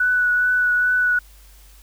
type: tone with vibrato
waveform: sine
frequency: 1480 Hz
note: F#6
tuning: in tune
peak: -15 dBFS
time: 0-1.19 s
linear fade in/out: 5 ms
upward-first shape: triangle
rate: 2.4 Hz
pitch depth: 18 cents each way
effects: added 50 Hz sine -45 dBFS peak until 1.82 s + white hiss -52 dBFS RMS until 1.82 s